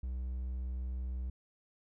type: tone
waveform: triangle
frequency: 63 Hz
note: B1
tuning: 35 cents sharp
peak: -33 dBFS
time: 0.03-1.3 s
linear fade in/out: 5 ms
effects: none